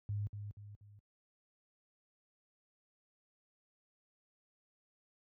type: tone with echo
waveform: sine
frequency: 102.9 Hz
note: G#2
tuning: 16 cents flat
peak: -34 dBFS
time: 0.09-0.27 s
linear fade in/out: 0 ms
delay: 240 ms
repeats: 3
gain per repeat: -7 dB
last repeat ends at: 0.99 s
effects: high-pass 60 Hz 12 dB/octave